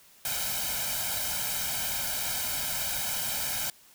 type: noise with comb filter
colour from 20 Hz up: white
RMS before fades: -31 dBFS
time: 0.25-3.7 s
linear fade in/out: 2 ms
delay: 1.3 ms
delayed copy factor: +0.9
effects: white hiss -57 dBFS RMS until 3.94 s